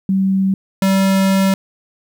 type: tone pair in turn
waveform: sine / square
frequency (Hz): 192.2 / 192.97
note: G3 / G3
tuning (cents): -34 / -27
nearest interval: unison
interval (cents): 7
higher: second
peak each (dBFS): -12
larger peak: neither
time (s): 0.09-0.54 / 0.82-1.54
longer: second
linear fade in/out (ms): 2
effects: 9-bit